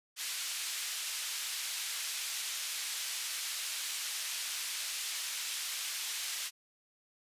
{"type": "band-pass noise", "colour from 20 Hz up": "pink", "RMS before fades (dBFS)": -38, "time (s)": [0.16, 6.51], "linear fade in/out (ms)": 50, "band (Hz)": [2700, 12000], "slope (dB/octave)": 12, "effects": ["resampled to 32000 Hz"]}